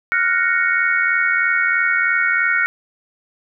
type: chord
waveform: sine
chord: Gb major seventh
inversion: third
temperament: equal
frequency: 1396.9 / 1480 / 1864.7 / 2217 Hz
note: F6 / Gb6 / Bb6 / Db7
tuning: 0 / 0 / 0 / 0 cents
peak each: -20 dBFS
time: 0.12-2.66 s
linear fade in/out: 0 ms
effects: none